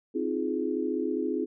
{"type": "chord", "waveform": "sine", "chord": "F minor seventh", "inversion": "second", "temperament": "just", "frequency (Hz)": [261.9, 314.3, 349.2, 419.1], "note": ["C4", "Eb4", "F4", "Ab4"], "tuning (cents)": [2, 18, 0, 16], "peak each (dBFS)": -32, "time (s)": [0.14, 1.46], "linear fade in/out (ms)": 20, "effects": []}